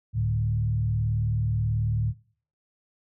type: tone with frequency modulation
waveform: sine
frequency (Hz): 110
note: A2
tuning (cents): 0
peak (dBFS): -22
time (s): 0.13-2.14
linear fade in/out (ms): 50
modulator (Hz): 38.5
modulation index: 0.75
effects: noise-tail reverb RT60 0.5 s tail -23 dB re dry